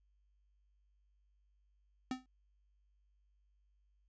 square tone with exponential decay, 256.8 Hz, C4, 32 cents flat, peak -33 dBFS, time 2.11-2.26 s, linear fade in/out 2 ms, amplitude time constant 31 ms, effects added 50 Hz sine -70 dBFS peak until 4.08 s + resampled to 16000 Hz

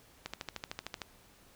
click train, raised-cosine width 0.2 ms, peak -20 dBFS, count 11, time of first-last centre 0.26-1.018 s, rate 13.2 Hz, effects pink hiss -61 dBFS RMS until 1.55 s

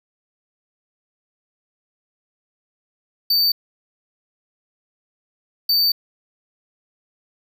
square tone bursts at uneven times, 4586 Hz, D8, 42 cents flat, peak -15 dBFS, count 2, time 3.3-3.52 / 5.69-5.92 s, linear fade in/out 5 ms, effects none

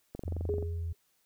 click train, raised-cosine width 2 ms, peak -26 dBFS, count 12, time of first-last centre 0.15-0.626 s, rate 23.1 Hz
sine tone with vibrato, 84.2 Hz, E2, 37 cents sharp, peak -32 dBFS, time 0.25-0.93 s, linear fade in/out 10 ms, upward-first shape triangle, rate 2.6 Hz, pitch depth 18 cents each way
sine tone with exponential decay, 412.3 Hz, G#4, 13 cents flat, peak -27 dBFS, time 0.49-0.95 s, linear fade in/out 1 ms, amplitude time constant 100 ms
effects white hiss -72 dBFS RMS until 1.25 s

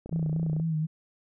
click train, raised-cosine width 2 ms, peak -26 dBFS, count 17, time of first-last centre 0.06-0.599 s, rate 29.7 Hz
sine tone with vibrato, 159.3 Hz, D#3, 41 cents sharp, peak -25 dBFS, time 0.11-0.87 s, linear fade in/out 20 ms, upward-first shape sine, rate 4.1 Hz, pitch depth 52 cents each way
effects none

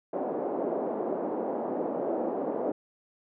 white band-pass noise, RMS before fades -31 dBFS, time 0.13-2.72 s, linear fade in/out 5 ms, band 250 to 660 Hz, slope 24 dB/octave, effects none

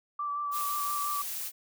sine tone with vibrato, 1164 Hz, D6, 16 cents flat, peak -30 dBFS, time 0.19-1.22 s, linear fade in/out 5 ms, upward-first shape sine, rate 5.8 Hz, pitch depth 19 cents each way
blue noise, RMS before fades -36 dBFS, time 0.51-1.52 s, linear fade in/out 50 ms
effects none

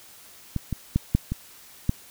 clicks, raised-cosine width 5 ms, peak -13 / -14 / -8 / -6 / -14 / -8 dBFS, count 6, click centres 0.563 / 0.727 / 0.96 / 1.15 / 1.32 / 1.894 s, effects white hiss -49 dBFS RMS until 2.1 s

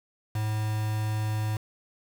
triangle tone with quantisation, 107.7 Hz, A2, 37 cents flat, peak -24 dBFS, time 0.35-1.57 s, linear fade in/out 5 ms, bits 6, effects none

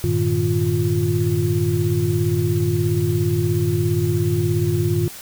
sine tone cluster, 97.9 / 114.9 / 153.1 / 350.2 Hz, G2 / A#2 / D#3 / F4, -2 / -25 / -28 / +5 cents, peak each -22 dBFS, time 0.04-5.08 s, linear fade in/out 0 ms, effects white hiss -37 dBFS RMS until 5.21 s

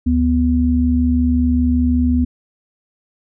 sine tone pair together, 73.99 / 247.3 Hz, D2 / B3, +13 / +3 cents, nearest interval octave + major sixth, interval 2090 cents, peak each -16 / -14 dBFS, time 0.06-2.25 s, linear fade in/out 10 ms, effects none

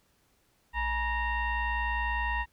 sine tone with frequency modulation, 955 Hz, A#5, 42 cents sharp, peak -27 dBFS, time 0.73-2.46 s, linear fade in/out 50 ms, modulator 900 Hz, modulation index 1.5, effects pink hiss -69 dBFS RMS until 2.52 s

